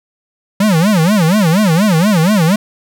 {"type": "tone with vibrato", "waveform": "square", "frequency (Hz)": 185, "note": "F#3", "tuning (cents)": 0, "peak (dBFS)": -9, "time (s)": [0.6, 2.56], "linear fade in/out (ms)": 5, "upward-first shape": "sine", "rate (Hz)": 4.2, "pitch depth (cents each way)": 280, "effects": []}